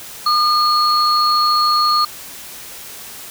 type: tone pair together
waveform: sine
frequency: 1214 / 4326 Hz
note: D#6 / C#8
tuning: -43 / -43 cents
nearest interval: octave + minor seventh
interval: 2200 cents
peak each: -13 / -17 dBFS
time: 0.26-2.05 s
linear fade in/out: 5 ms
effects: white hiss -34 dBFS RMS until 3.3 s